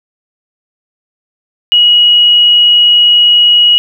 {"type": "tone", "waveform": "sine", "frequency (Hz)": 2905, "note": "F#7", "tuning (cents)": -32, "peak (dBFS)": -3, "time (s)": [1.72, 3.78], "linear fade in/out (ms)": 0, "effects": ["7-bit"]}